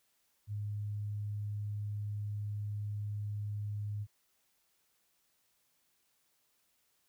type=tone; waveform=sine; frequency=103.83 Hz; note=G#2; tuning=in tune; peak=-35 dBFS; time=0.47-4.07 s; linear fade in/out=50 ms; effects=white hiss -75 dBFS RMS until 7.08 s